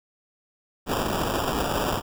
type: noise with sample-and-hold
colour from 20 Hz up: white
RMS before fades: -26 dBFS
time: 0.86-2.02 s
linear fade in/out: 50 ms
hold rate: 2100 Hz
effects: none